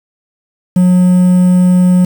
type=tone with quantisation; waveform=triangle; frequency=181.1 Hz; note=F#3; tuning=37 cents flat; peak=-3 dBFS; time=0.76-2.05 s; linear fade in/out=5 ms; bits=5; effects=none